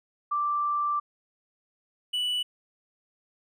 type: tone pair in turn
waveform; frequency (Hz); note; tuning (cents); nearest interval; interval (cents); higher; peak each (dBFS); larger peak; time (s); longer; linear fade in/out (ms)
sine / triangle; 1174.7 / 2960; D6 / F#7; 0 / 0; octave + major third; 1600; second; -24; neither; 0.31-1 / 2.13-2.43; first; 10
effects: none